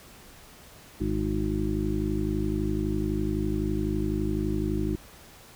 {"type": "harmonic tone", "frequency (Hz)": 51.91, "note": "G#1", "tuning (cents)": 0, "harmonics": [1, 2, 3, 4, 6, 7], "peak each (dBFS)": [-31, -33, -35, -32, -30, -33], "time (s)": [1, 4.96], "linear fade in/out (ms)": 10, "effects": ["pink hiss -50 dBFS RMS until 5.55 s"]}